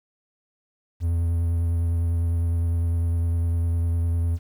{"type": "tone with vibrato", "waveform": "triangle", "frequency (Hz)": 84.3, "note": "E2", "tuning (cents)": 39, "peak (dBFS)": -18, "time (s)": [1, 4.39], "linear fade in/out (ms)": 50, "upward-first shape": "triangle", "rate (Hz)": 9.9, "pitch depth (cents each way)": 24, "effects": ["9-bit"]}